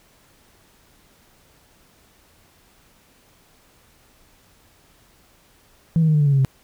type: tone with pitch steps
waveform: sine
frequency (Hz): 164.3 / 159.44 / 154.72 / 150.14 / 145.7 / 141.39 / 137.2 / 133.15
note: E3 / D#3 / D#3 / D3 / D3 / C#3 / C#3 / C3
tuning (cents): -5 / +43 / -9 / +39 / -13 / +35 / -17 / +31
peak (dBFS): -12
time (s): 5.96-6.448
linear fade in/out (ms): 0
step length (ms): 61
effects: tanh soft clip ceiling -10 dBFS + pink hiss -56 dBFS RMS until 6.63 s